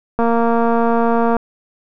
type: click train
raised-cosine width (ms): 1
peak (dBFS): -4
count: 274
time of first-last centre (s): 0.19-1.367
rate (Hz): 232
effects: none